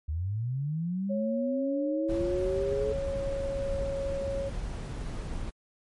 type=linear sweep; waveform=sine; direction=up; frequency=71.9 to 433.3 Hz; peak=-28 dBFS; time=0.08-2.93 s; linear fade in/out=10 ms
type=tone; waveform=sine; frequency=551 Hz; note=C#5; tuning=11 cents flat; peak=-30 dBFS; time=1.09-4.5 s; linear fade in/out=20 ms
type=noise; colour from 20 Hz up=brown; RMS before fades=-35 dBFS; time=2.08-5.51 s; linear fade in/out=20 ms
effects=MP3 48 kbps